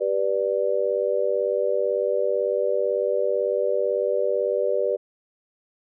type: chord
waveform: sine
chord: G major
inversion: none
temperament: just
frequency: 392 / 490 / 588 Hz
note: G4 / B4 / D5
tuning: 0 / -14 / +2 cents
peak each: -26 / -24 / -24 dBFS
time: 0-4.97 s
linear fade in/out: 20 ms
effects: none